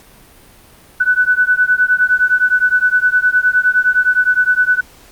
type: beating tone pair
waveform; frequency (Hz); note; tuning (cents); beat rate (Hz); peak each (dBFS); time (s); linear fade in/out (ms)
sine; 1488 / 1497.7; F#6 / F#6; +9 / +21; 9.7; -13; 1-4.81; 10
effects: pink hiss -44 dBFS RMS until 5.11 s + Opus 48 kbps